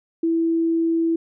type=tone; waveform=sine; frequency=330 Hz; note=E4; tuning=2 cents sharp; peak=-17 dBFS; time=0.23-1.16 s; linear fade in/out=5 ms; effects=none